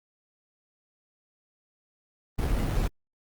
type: noise with sample-and-hold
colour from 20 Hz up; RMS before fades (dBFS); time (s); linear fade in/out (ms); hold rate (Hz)
brown; -26; 2.38-2.88; 10; 4900
effects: Opus 32 kbps